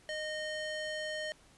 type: tone with band-pass filter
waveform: square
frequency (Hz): 616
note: D#5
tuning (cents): -17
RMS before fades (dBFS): -38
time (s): 0.09-1.32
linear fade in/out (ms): 0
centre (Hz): 2400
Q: 0.69
effects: pink hiss -62 dBFS RMS until 1.57 s + resampled to 24000 Hz